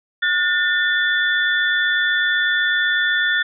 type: tone cluster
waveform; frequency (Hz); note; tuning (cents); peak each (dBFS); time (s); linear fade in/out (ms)
sine; 1446 / 1794 / 3468; F#6 / A6 / A7; -40 / +33 / -26; -20 / -18 / -24; 0.22-3.43; 10
effects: none